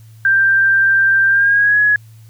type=tone with pitch glide; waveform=sine; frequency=1578 to 1681.5 Hz; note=G6 to G#6; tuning=+11 to +21 cents; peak=-9 dBFS; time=0.25-1.96 s; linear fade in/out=2 ms; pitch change=+110 cents; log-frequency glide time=1.28-1.79 s; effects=added 111 Hz sine -38 dBFS peak until 2.29 s + white hiss -54 dBFS RMS until 2.29 s